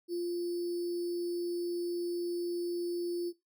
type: tone with sample-and-hold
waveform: sine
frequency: 348.1 Hz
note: F4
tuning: 6 cents flat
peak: -31 dBFS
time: 0.08-3.33 s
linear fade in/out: 50 ms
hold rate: 4900 Hz
effects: noise-tail reverb RT60 0.2 s tail -17 dB re dry